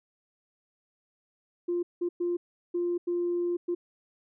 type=tone bursts at uneven times; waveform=sine; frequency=349.2 Hz; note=F4; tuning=in tune; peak=-25 dBFS; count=6; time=1.68-1.83 / 2.01-2.09 / 2.2-2.37 / 2.74-2.98 / 3.07-3.57 / 3.68-3.75 s; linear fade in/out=10 ms; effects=tanh soft clip ceiling -21 dBFS